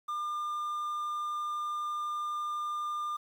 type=tone with quantisation; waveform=triangle; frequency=1202 Hz; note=D6; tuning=40 cents sharp; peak=-30 dBFS; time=0.08-3.17 s; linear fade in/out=10 ms; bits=10; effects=none